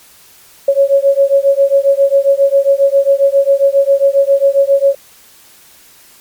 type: beating tone pair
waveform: sine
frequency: 550 / 557.4 Hz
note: C#5 / C#5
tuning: -14 / +9 cents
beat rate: 7.4 Hz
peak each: -10 dBFS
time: 0.68-4.95 s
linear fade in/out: 5 ms
effects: white hiss -43 dBFS RMS until 6.2 s + MP3 96 kbps